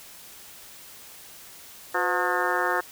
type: harmonic tone with a mistuned harmonic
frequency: 179.8 Hz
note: F#3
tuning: 49 cents flat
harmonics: 2 / 3 / 4 / 5 / 6 / 7 / 8 / 9 / 10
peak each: -31 / -31 / -31 / -31 / -31 / -31 / -31 / -31 / -31 dBFS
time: 1.94-2.81 s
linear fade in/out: 10 ms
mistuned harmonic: 3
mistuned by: -93 cents
effects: white hiss -46 dBFS RMS until 2.91 s